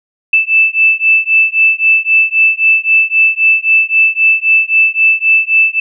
sine beating tone pair, 2637 / 2640.8 Hz, E7 / E7, 0 / +2 cents, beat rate 3.8 Hz, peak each -10 dBFS, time 0.33-5.8 s, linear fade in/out 5 ms, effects none

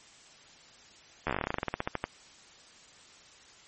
slowing click train, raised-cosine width 0.5 ms, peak -14 dBFS, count 21, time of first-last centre 1.27-2.04 s, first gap 12 ms, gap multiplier 1.11, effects white hiss -55 dBFS RMS until 3.67 s + MP3 32 kbps

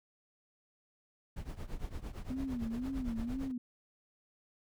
brown noise with tremolo, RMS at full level -38 dBFS, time 1.36-3.52 s, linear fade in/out 10 ms, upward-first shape triangle, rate 8.8 Hz, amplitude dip 90%
sine tone with vibrato, 246.7 Hz, B3, 2 cents flat, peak -35 dBFS, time 2.3-3.58 s, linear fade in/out 5 ms, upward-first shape sine, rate 2 Hz, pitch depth 160 cents each way
effects none

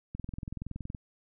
click train, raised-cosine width 5 ms, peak -25 dBFS, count 18, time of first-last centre 0.15-0.948 s, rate 21.3 Hz, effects none

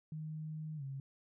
sine tone with pitch glide, 155.56 to 136.21 Hz, D#3 to C#3, 0 to -30 cents, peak -40 dBFS, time 0.12-1 s, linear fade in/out 2 ms, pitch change -230 cents, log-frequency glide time 0.76-0.83 s, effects none

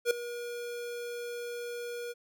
square tone with ADSR envelope, 478.8 Hz, A#4, 46 cents sharp, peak -22 dBFS, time 0.05-2.14 s, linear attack 58 ms, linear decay 4 ms, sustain -15 dB, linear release 31 ms, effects none

